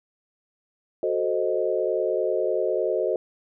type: chord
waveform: sine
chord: F# diminished seventh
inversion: none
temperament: equal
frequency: 370 / 440 / 523.3 / 622.3 Hz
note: F#4 / A4 / C5 / Eb5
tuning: 0 / 0 / 0 / 0 cents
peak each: -27 dBFS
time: 1.03-3.16 s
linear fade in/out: 2 ms
effects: none